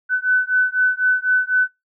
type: beating tone pair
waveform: sine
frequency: 1503 / 1507 Hz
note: F#6 / F#6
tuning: +27 / +31 cents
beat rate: 4 Hz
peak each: -18 dBFS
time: 0.09-1.68 s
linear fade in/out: 50 ms
effects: noise-tail reverb RT60 0.2 s tail -26 dB re dry